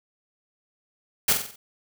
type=noise with echo; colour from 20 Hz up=white; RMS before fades=-19 dBFS; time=1.28-1.33 s; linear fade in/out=5 ms; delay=46 ms; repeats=5; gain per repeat=-6 dB; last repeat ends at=1.56 s; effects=none